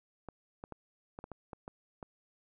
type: clicks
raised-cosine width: 1 ms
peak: -29 dBFS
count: 9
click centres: 0.287 / 0.639 / 0.723 / 1.189 / 1.241 / 1.317 / 1.532 / 1.679 / 2.028 s
effects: none